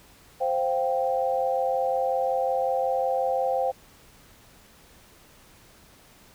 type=chord; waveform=sine; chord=C suspended fourth; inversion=none; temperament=equal; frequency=523.3 / 698.5 / 784 Hz; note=C5 / F5 / G5; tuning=0 / 0 / 0 cents; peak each=-25 / -29 / -27 dBFS; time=0.4-3.72 s; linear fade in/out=20 ms; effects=pink hiss -54 dBFS RMS until 6.34 s